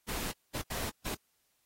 pink noise bursts at uneven times, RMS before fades -37 dBFS, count 4, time 0.08-0.32 / 0.54-0.62 / 0.7-0.9 / 1.05-1.15 s, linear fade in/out 10 ms, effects white hiss -75 dBFS RMS until 1.65 s + AAC 48 kbps

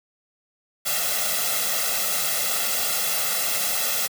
white noise with comb filter, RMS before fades -24 dBFS, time 0.85-4.08 s, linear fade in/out 20 ms, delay 1.5 ms, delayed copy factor +0.9, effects high-pass 200 Hz 12 dB/octave

